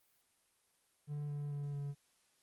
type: tone with pitch steps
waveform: triangle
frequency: 146.83 / 145.31 / 143.81 / 142.32 Hz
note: D3 / D3 / D3 / C#3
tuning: 0 / -18 / -36 / +46 cents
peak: -36 dBFS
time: 1.07-1.95 s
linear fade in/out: 50 ms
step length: 220 ms
effects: white hiss -74 dBFS RMS until 2.42 s + Opus 32 kbps